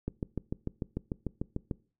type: click train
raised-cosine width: 3 ms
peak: -19 dBFS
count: 12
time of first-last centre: 0.08-1.712 s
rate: 6.74 Hz
effects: noise-tail reverb RT60 0.4 s tail -22 dB re dry